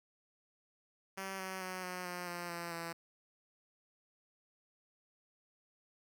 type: tone with pitch steps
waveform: 5% pulse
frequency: 192.5 / 188.76 / 185.09 / 181.49 / 177.96 / 174.5 / 171.1 / 167.77 Hz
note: G3 / F#3 / F#3 / F#3 / F3 / F3 / F3 / E3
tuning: -31 / +35 / +1 / -33 / +33 / -1 / -35 / +31 cents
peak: -29 dBFS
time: 1.17-2.93 s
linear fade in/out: 10 ms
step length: 220 ms
effects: none